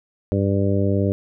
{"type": "harmonic tone", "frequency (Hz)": 98.9, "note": "G2", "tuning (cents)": 16, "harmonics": [1, 2, 3, 4, 5, 6], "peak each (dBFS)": [-20, -23, -25, -26, -27, -28], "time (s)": [0.32, 1.12], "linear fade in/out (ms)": 0, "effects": []}